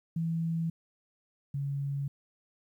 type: tone pair in turn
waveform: sine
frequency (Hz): 164.81 / 140.12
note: E3 / C#3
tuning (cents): 0 / +19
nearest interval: minor third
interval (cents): 281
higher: first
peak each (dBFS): -28 / -30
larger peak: first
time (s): 0.16-0.7 / 1.54-2.08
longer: neither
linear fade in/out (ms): 5
effects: 11-bit